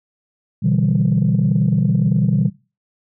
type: chord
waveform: sine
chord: E minor seventh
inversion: second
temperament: equal with one note detuned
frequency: 123.47 / 146.83 / 164.81 / 194.76 Hz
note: B2 / D3 / E3 / G3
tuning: 0 / 0 / 0 / -11 cents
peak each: -18 dBFS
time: 0.62-2.5 s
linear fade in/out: 20 ms
effects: noise-tail reverb RT60 0.3 s tail -20 dB re dry + tanh soft clip ceiling -7 dBFS